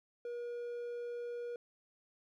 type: tone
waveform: triangle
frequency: 478.8 Hz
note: A#4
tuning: 46 cents sharp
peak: -37 dBFS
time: 0.25-1.56 s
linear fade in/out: 2 ms
effects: none